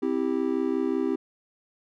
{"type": "chord", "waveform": "triangle", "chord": "C major", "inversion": "none", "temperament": "just", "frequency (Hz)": [261.6, 327, 392.4], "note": ["C4", "E4", "G4"], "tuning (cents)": [0, -14, 2], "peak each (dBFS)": -26, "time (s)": [0.02, 1.16], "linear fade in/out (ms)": 10, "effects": []}